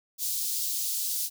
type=high-pass noise; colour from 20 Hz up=white; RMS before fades=-30 dBFS; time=0.18-1.3 s; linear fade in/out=50 ms; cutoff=4000 Hz; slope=24 dB/octave; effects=none